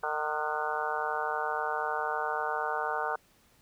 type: harmonic tone with a mistuned harmonic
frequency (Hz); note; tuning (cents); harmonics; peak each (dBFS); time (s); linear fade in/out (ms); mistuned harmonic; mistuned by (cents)
152.4; D#3; -36; 3 / 4 / 5 / 6 / 7 / 8 / 9 / 10; -38 / -39 / -35 / -36 / -40 / -37 / -40 / -36; 0.03-3.16; 5; 10; -56
effects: pink hiss -64 dBFS RMS until 3.61 s